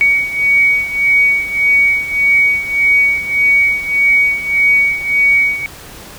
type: beating tone pair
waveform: sine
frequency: 2248 / 2249.7 Hz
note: C#7 / C#7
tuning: +24 / +25 cents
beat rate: 1.7 Hz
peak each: -11 / -15 dBFS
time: 0.01-5.66 s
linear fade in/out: 0 ms
effects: pink hiss -34 dBFS RMS until 6.18 s